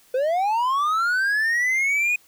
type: linear sweep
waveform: triangle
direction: up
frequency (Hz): 493.9 to 2489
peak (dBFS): -17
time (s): 0.14-2.16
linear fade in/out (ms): 5
effects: white hiss -56 dBFS RMS until 2.27 s